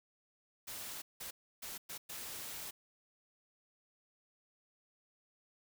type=noise bursts at uneven times; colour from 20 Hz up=white; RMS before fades=-45 dBFS; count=5; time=0.67-1.02 / 1.2-1.31 / 1.62-1.78 / 1.89-1.98 / 2.09-2.71 s; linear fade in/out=10 ms; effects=none